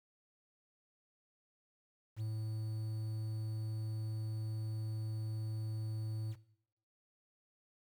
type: tone with quantisation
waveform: triangle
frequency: 109.4 Hz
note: A2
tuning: 9 cents flat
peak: -34 dBFS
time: 2.16-6.36 s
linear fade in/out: 50 ms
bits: 10
effects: noise-tail reverb RT60 0.7 s tail -18 dB re dry